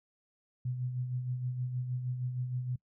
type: tone with tremolo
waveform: sine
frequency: 125.6 Hz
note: B2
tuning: 30 cents sharp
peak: -30 dBFS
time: 0.65-2.76 s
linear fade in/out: 5 ms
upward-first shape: sine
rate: 6.4 Hz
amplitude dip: 50%
effects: noise-tail reverb RT60 0.1 s tail -23 dB re dry